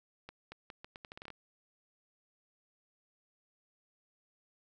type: accelerating click train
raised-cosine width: 0.3 ms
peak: -30 dBFS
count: 12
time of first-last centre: 0.29-1.303 s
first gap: 230 ms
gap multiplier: 0.79
effects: none